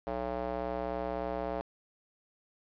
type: tone with band-pass filter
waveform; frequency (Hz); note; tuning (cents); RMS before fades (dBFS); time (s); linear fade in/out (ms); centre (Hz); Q
square; 61.74; B1; 0; -35; 0.07-1.61; 0; 640; 2.3
effects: resampled to 11025 Hz + 10-bit